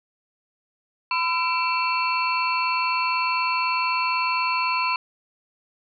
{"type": "tone cluster", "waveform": "sine", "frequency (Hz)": [1009, 1345, 2332, 2681, 4347], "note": ["B5", "E6", "D7", "E7", "C#8"], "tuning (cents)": [37, 34, -13, 29, -35], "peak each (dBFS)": [-23, -32, -31, -26, -32], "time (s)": [1.11, 4.96], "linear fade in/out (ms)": 2, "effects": []}